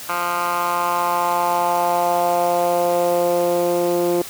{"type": "tone with band-pass filter sweep", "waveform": "10% pulse", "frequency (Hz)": 174.61, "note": "F3", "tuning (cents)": 0, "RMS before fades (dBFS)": -19, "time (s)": [0.09, 4.22], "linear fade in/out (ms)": 2, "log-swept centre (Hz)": [1400, 380], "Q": 2.5, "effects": ["white hiss -34 dBFS RMS until 4.29 s"]}